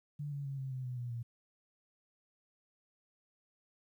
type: tone with pitch steps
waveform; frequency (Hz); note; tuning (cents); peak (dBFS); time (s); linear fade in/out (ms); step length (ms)
sine; 146.2 / 141.79 / 137.52 / 133.37 / 129.35 / 125.45 / 121.67 / 118; D3 / C#3 / C#3 / C3 / C3 / B2 / B2 / A#2; -7 / +40 / -13 / +34 / -19 / +28 / -25 / +22; -37; 0.19-1.23; 10; 130
effects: 12-bit